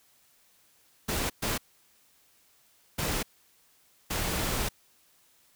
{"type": "noise bursts at uneven times", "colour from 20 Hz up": "pink", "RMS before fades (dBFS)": -30, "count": 4, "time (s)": [[1.08, 1.3], [1.42, 1.58], [2.98, 3.23], [4.1, 4.69]], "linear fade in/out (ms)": 10, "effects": ["white hiss -64 dBFS RMS until 5.55 s"]}